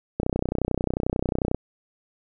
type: click train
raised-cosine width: 2 ms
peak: -10 dBFS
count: 43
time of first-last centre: 0.2-1.546 s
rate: 31.2 Hz
effects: none